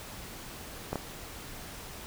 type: clicks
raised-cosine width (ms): 1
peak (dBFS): -17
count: 2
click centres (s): 0.93 / 0.957
effects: pink hiss -44 dBFS RMS until 2.06 s